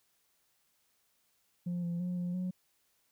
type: tone with pitch steps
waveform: sine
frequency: 175.7 / 171.9 / 179.1 / 176.8 / 182.7 Hz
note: F3 / F3 / F3 / F3 / F#3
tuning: +11 / -27 / +44 / +22 / -22 cents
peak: -30 dBFS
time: 1.66-2.51 s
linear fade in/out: 10 ms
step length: 170 ms
effects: tanh soft clip ceiling -31 dBFS + white hiss -74 dBFS RMS until 3.11 s